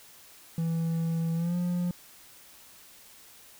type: tone with pitch glide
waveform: triangle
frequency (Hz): 164.81 to 176.64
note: E3 to F3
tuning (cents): 0 to +20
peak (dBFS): -24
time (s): 0.58-1.91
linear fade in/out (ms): 2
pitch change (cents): +120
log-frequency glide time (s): 1.35-1.56
effects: white hiss -53 dBFS RMS until 3.59 s